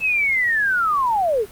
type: linear sweep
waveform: sine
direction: down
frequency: 2637 to 378 Hz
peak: -16 dBFS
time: 0-1.46 s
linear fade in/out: 50 ms
effects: pink hiss -43 dBFS RMS until 1.51 s + Opus 48 kbps